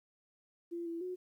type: tone with pitch steps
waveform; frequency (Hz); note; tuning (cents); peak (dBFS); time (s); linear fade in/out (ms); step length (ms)
sine; 342 / 334.8 / 364.6; F4 / E4 / F#4; -36 / +27 / -25; -37; 0.71-1.16; 20; 150
effects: 12-bit